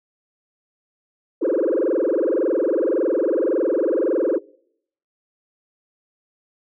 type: tone with frequency modulation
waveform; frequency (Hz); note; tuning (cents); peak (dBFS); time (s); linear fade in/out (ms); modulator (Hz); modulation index
sine; 431.4; A4; -34; -15; 1.41-4.39; 20; 21.8; 5.5
effects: noise-tail reverb RT60 0.7 s tail -24 dB re dry + tanh soft clip ceiling -14 dBFS